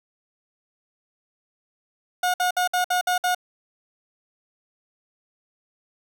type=tone bursts; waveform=30% pulse; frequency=723 Hz; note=F#5; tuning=40 cents flat; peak=-17 dBFS; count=7; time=2.23-3.348 s; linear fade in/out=5 ms; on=110 ms; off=58 ms; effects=none